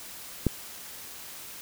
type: click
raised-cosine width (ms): 3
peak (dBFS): -9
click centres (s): 0.467
effects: white hiss -43 dBFS RMS until 1.61 s